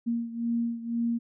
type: beating tone pair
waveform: sine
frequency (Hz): 233.1 / 235.1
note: A#3 / A#3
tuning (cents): 0 / +15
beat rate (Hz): 2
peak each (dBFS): -28 / -32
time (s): 0.06-1.19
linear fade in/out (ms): 20
effects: none